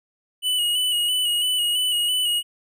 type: tone with vibrato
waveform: square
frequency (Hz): 2938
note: F#7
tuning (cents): -13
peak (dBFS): -20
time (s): 0.42-2.43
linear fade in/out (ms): 50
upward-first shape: square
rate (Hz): 3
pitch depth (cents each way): 30
effects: none